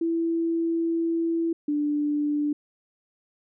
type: tone pair in turn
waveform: sine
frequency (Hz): 332 / 294.6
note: E4 / D4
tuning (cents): +12 / +6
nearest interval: major second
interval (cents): 206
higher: first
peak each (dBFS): -22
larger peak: neither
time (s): 0.01-1.53 / 1.68-2.53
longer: first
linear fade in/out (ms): 5
effects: none